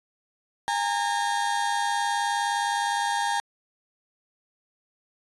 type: tone pair together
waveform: 35% pulse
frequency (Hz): 816 / 915.5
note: G#5 / A#5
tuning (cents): -31 / -32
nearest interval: major second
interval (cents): 199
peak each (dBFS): -25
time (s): 0.68-3.4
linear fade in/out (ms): 0
effects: resampled to 24000 Hz